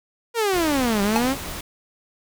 sawtooth exponential two-way sweep, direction down then up, 480.6 to 196 to 281.4 Hz, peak -15 dBFS, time 0.34-1.36 s, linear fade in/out 50 ms, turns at 1.02 s
pink noise, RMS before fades -32 dBFS, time 0.53-1.61 s, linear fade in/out 5 ms
square tone with exponential decay, 852 Hz, G#5, 44 cents sharp, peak -16 dBFS, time 1.16-1.26 s, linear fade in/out 0 ms, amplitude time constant 20 ms
effects none

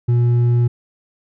sine tone with hard clipping, 120 Hz, B2, 49 cents flat, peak -13 dBFS, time 0.08-0.68 s, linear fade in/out 10 ms, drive 4 dB, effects none

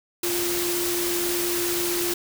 sine tone in noise, 349.2 Hz, F4, in tune, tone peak -26 dBFS, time 0.23-2.14 s, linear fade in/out 5 ms, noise white, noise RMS -27 dBFS, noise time 0.23-2.14 s, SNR -2 dB, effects none

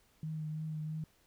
sine tone with vibrato, 155.56 Hz, D#3, in tune, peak -36 dBFS, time 0.23-1.04 s, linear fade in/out 2 ms, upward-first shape triangle, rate 3 Hz, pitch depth 24 cents each way, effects pink hiss -69 dBFS RMS until 1.26 s

